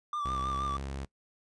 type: tone with vibrato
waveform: triangle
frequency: 1175 Hz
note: D6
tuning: 1 cent sharp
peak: -29 dBFS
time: 0.13-0.77 s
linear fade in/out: 2 ms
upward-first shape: triangle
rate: 6.3 Hz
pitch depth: 50 cents each way
type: tone with pitch glide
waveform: sawtooth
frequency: 65.5 to 68.12 Hz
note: C2 to C#2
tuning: +2 to -30 cents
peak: -32 dBFS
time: 0.25-1.05 s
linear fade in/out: 5 ms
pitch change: +68 cents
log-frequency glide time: 0.37-0.7 s
effects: noise-tail reverb RT60 0.1 s tail -21 dB re dry + resampled to 22050 Hz